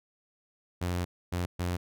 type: tone bursts at uneven times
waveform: sawtooth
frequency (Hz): 88.6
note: F2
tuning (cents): +25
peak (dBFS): -25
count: 3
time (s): 0.81-1.05 / 1.32-1.46 / 1.59-1.77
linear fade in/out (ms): 10
effects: none